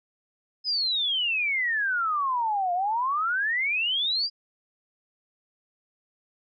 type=exponential two-way sweep; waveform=sine; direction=down then up; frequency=5120 to 693 to 4922 Hz; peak=-23 dBFS; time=0.64-4.3 s; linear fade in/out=50 ms; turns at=2.73 s; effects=none